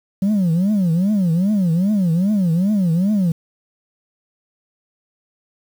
sine tone with vibrato, 186.2 Hz, F#3, 11 cents sharp, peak -11 dBFS, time 0.22-3.32 s, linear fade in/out 5 ms, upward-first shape triangle, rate 2.5 Hz, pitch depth 280 cents each way, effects tanh soft clip ceiling -13 dBFS + 7-bit

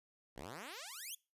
5% pulse exponential sweep, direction up, 55 to 3516 Hz, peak -35 dBFS, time 0.36-1.15 s, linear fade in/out 5 ms, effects noise-tail reverb RT60 0.3 s tail -24 dB re dry + resampled to 32000 Hz

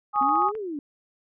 sine chord, Ab suspended fourth, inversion none, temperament equal, 830.6 / 1108.7 / 1244.5 Hz, Ab5 / Db6 / Eb6, 0 / 0 / 0 cents, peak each -22 / -28 / -22 dBFS, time 0.13-0.52 s, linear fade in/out 50 ms
click train, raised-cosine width 0.5 ms, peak -29 dBFS, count 7, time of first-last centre 0.16-0.552 s, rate 15.3 Hz
sine exponential two-way sweep, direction up then down, 256.5 to 448.4 to 275.6 Hz, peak -29 dBFS, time 0.21-0.79 s, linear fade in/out 2 ms, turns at 0.57 s
effects none

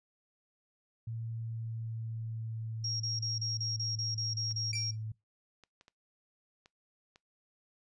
sine tone with pitch glide, 113.9 to 109.51 Hz, A#2 to A2, -40 to -8 cents, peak -36 dBFS, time 1.07-5.12 s, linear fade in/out 5 ms, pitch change -68 cents, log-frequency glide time 1.29-4.32 s
sine tone bursts, 5588 Hz, F8, in tune, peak -33 dBFS, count 11, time 2.84-4.91 s, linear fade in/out 5 ms, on 160 ms, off 31 ms
clicks, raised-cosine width 0.2 ms, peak -39 dBFS, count 6, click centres 4.511 / 5.637 / 5.811 / 5.881 / 6.659 / 7.159 s
sawtooth tone with exponential decay, 2349 Hz, D7, in tune, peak -31 dBFS, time 4.73-4.96 s, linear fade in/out 2 ms, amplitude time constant 50 ms
effects noise-tail reverb RT60 0.2 s tail -23 dB re dry + resampled to 22050 Hz

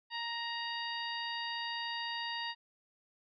harmonic tone with a mistuned harmonic, 934 Hz, A#5, 3 cents sharp, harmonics 1 / 2 / 3 / 4 / 5, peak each -41 / -41 / -43 / -44 / -44 dBFS, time 0.1-2.55 s, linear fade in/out 50 ms, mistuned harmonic 3, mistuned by +23 cents, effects none

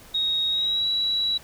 sine tone with pitch glide, 3764 to 3910 Hz, A#7 to B7, +16 to -18 cents, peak -21 dBFS, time 0.14-1.38 s, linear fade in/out 10 ms, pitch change +66 cents, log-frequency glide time 0.49-0.86 s, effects pink hiss -48 dBFS RMS until 1.43 s

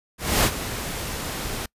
pink noise with ADSR envelope, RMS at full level -17 dBFS, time 0.18-1.66 s, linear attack 260 ms, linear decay 63 ms, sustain -13 dB, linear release 5 ms, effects noise-tail reverb RT60 0.1 s tail -26 dB re dry + resampled to 32000 Hz

